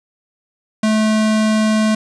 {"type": "tone", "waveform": "square", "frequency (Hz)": 216.7, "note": "A3", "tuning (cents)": -26, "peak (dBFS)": -13, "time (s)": [0.83, 1.95], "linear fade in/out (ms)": 5, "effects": ["resampled to 22050 Hz", "7-bit"]}